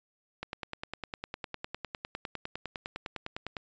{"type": "click train", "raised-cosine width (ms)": 0.3, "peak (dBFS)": -20, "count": 32, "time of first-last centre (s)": [0.43, 3.568], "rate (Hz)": 9.88, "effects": ["resampled to 16000 Hz"]}